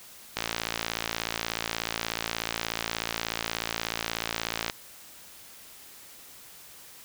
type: click train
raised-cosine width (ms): 0.2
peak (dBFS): -10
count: 246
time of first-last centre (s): 0.37-4.699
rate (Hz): 56.6
effects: white hiss -49 dBFS RMS until 7.04 s